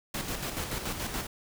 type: noise with tremolo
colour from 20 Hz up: pink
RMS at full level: -33 dBFS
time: 0.14-1.27 s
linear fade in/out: 5 ms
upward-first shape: square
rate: 7 Hz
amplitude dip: 45%
effects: none